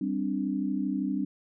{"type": "chord", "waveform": "sine", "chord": "G suspended fourth", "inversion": "none", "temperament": "just", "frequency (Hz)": [196, 261.3, 294], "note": ["G3", "C4", "D4"], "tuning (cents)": [0, -2, 2], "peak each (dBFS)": -31, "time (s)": [0.01, 1.25], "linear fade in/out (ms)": 5, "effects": []}